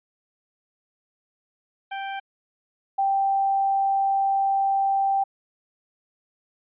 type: tone pair in turn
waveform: sawtooth / sine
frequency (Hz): 784 / 784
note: G5 / G5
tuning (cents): 0 / 0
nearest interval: unison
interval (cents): 0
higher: neither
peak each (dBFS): -25 / -19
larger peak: second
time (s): 1.91-2.2 / 2.98-5.24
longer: second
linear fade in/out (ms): 10
effects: resampled to 8000 Hz